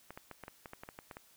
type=clicks; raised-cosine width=0.5 ms; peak=-30 dBFS; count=12; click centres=0.106 / 0.175 / 0.313 / 0.437 / 0.481 / 0.658 / 0.734 / 0.835 / 0.889 / 0.989 / 1.112 / 1.169 s; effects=white hiss -64 dBFS RMS until 1.36 s